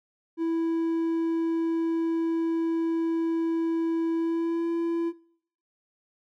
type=tone with pitch glide; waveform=triangle; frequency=329.6 to 335.7 Hz; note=E4 to E4; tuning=0 to +32 cents; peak=-22 dBFS; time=0.37-5.13 s; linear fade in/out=50 ms; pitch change=+32 cents; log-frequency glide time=4.15-4.69 s; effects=noise-tail reverb RT60 0.6 s tail -20 dB re dry